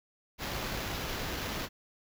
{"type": "noise with sample-and-hold", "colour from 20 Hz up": "pink", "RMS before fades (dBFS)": -36, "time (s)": [0.38, 1.69], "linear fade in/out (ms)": 50, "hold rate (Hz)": 8820, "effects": []}